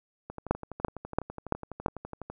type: two click trains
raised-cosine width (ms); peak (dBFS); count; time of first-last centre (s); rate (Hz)
1; -9 / -24; 5 / 25; 0.51-1.861 / 0.3-2.3; 2.96 / 12
effects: none